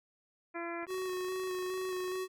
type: harmonic tone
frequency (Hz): 339.8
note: F4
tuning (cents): -47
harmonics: 1 / 2 / 3 / 4 / 5 / 6 / 7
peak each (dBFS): -40 / -43 / -45 / -46 / -47 / -48 / -48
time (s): 0.54-0.86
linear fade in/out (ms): 20
type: click train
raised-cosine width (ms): 0.5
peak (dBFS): -38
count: 36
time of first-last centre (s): 0.83-2.156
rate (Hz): 26.4
type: tone with vibrato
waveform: square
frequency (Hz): 370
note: F#4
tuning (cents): 0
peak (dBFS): -35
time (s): 0.87-2.28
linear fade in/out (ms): 50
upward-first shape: square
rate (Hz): 2.4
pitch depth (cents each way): 14
effects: none